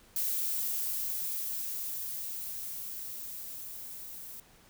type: noise with level ramp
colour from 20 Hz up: violet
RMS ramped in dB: -31 to -45 dBFS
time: 0.16-4.4 s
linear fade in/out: 2 ms
effects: pink hiss -60 dBFS RMS until 4.69 s